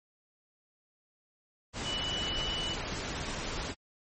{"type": "tone in noise", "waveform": "sine", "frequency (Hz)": 2960, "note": "F#7", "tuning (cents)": 0, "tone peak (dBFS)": -33, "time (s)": [1.83, 2.77], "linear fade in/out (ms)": 50, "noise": "pink", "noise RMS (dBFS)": -36, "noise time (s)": [1.73, 3.75], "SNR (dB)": 0, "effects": ["MP3 32 kbps"]}